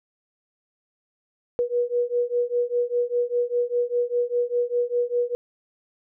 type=beating tone pair; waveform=sine; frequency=481.7 / 486.7 Hz; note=B4 / B4; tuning=-43 / -25 cents; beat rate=5 Hz; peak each=-24 dBFS; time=1.59-5.35 s; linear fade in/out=0 ms; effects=none